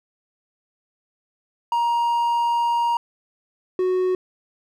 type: tone pair in turn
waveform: triangle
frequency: 942 / 368.8 Hz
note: A#5 / F#4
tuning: +18 / -6 cents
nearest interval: octave + major third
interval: 1624 cents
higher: first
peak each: -16 dBFS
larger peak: neither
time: 1.72-2.97 / 3.79-4.15 s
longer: first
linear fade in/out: 2 ms
effects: none